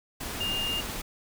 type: tone in noise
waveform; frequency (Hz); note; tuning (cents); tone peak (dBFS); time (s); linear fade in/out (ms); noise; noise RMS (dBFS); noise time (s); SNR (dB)
sine; 2819; F7; +16; -28; 0.4-0.81; 10; pink; -35; 0.2-1.02; +4
effects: none